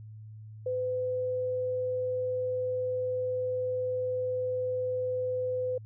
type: tone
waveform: sine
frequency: 506 Hz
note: B4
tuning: 42 cents sharp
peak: -28 dBFS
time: 0.66-5.78 s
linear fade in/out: 5 ms
effects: added 108 Hz sine -43 dBFS peak until 5.85 s